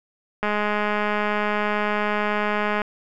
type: click train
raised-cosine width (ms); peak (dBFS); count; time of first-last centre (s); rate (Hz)
0.5; -9; 500; 0.43-2.818; 209
effects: none